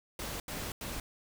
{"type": "noise bursts at uneven times", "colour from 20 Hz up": "pink", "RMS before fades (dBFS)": -39, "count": 3, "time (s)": [[0.19, 0.4], [0.48, 0.72], [0.81, 1]], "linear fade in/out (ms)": 2, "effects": []}